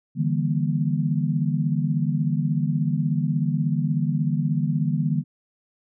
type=chord; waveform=sine; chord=E half-diminished seventh; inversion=third; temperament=just; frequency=148.33 / 164.81 / 197.78 / 237.3 Hz; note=D3 / E3 / G3 / Bb3; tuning=+18 / 0 / +16 / +31 cents; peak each=-23 / -25 / -29 / -28 dBFS; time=0.15-5.24 s; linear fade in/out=50 ms; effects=none